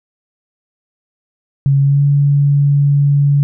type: tone with pitch glide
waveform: sine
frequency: 138.59 to 142.49 Hz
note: C#3 to C#3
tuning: 0 to +48 cents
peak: -8 dBFS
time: 1.66-3.43 s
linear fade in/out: 0 ms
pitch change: +48 cents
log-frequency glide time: 1.8-2.03 s
effects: none